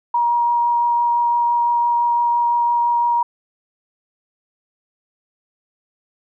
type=tone with vibrato; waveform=sine; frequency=950 Hz; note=A#5; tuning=33 cents sharp; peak=-14 dBFS; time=0.14-3.23 s; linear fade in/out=5 ms; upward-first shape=triangle; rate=5.9 Hz; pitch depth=8 cents each way; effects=none